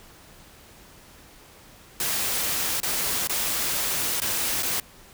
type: noise with dropouts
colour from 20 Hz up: white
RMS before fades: -26 dBFS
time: 2-4.8 s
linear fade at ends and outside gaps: 2 ms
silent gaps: 2.802-2.831 / 3.273-3.295 / 4.202-4.218 / 4.625-4.63 s
effects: pink hiss -50 dBFS RMS until 5.13 s